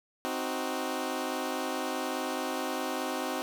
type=chord; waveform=15% pulse; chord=C diminished; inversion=none; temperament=equal; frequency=261.6 / 311.1 / 370 Hz; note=C4 / Eb4 / Gb4; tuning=0 / 0 / 0 cents; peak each=-28 / -30 / -30 dBFS; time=0.25-3.42 s; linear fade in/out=0 ms; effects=none